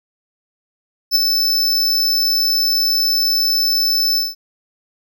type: tone with ADSR envelope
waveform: square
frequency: 5274 Hz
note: E8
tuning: in tune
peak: -9 dBFS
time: 1.11-4.35 s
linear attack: 46 ms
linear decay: 12 ms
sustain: -5 dB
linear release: 180 ms
effects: none